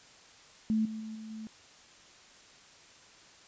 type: tone with level steps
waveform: sine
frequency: 219 Hz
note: A3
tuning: 8 cents flat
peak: -25 / -36 / -38 / -41 / -39 dBFS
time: 0.7-1.47 s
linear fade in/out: 0 ms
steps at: 0.85 / 1 / 1.15 / 1.3 s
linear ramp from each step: 5 ms
effects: white hiss -56 dBFS RMS until 3.47 s + resampled to 16000 Hz